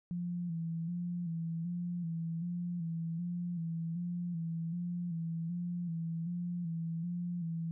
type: tone with vibrato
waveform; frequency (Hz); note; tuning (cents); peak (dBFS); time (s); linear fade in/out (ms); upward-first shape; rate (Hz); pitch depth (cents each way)
sine; 170; F3; -46; -34; 0.11-7.71; 0; square; 1.3; 50
effects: none